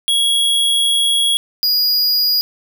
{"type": "tone pair in turn", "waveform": "square", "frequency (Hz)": [3322, 4888], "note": ["G#7", "D#8"], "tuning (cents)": [0, -32], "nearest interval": "perfect fifth", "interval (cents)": 668, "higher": "second", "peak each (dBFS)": -13, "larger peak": "neither", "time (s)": [[0.08, 1.37], [1.63, 2.41]], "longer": "first", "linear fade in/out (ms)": 0, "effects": []}